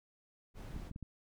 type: noise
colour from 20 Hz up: brown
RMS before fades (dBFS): -45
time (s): 0.54-0.92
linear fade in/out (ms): 50
type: clicks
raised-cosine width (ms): 5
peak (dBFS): -32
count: 4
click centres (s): 0.763 / 0.913 / 0.961 / 1.027
effects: none